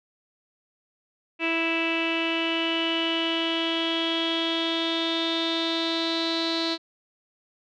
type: tone with low-pass filter sweep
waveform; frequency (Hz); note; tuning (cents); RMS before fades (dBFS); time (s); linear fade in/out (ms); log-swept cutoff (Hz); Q
sawtooth; 329.6; E4; 0; -26; 1.39-6.78; 50; 2600 to 4100; 9.4
effects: none